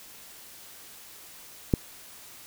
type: click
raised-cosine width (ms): 3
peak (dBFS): -7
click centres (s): 1.738
effects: white hiss -48 dBFS RMS until 2.46 s